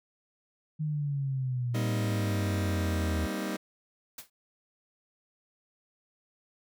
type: exponential sweep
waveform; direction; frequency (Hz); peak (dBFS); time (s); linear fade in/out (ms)
sine; down; 155.5 to 78.6; -28; 0.79-3.27; 20
type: chord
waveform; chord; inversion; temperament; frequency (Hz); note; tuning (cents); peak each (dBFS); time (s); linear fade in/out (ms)
sawtooth; C minor seventh; second; just; 196.22 / 235.5 / 261.6 / 314; G3 / Bb3 / C4 / Eb4; +2 / +18 / 0 / +16; -31 / -34 / -37 / -32; 1.74-3.57; 10
type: noise with exponential decay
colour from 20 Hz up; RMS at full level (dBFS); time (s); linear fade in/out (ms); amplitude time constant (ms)
white; -37; 4.18-4.3; 5; 26
effects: none